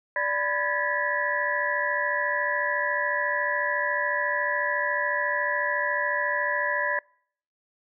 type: tone cluster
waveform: sine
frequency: 585 / 996 / 1659 / 1733 / 1942 Hz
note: D5 / B5 / G#6 / A6 / B6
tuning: -7 / +14 / -2 / -27 / -30 cents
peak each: -30 dBFS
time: 0.16-6.99 s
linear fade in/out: 2 ms
effects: noise-tail reverb RT60 0.6 s tail -26 dB re dry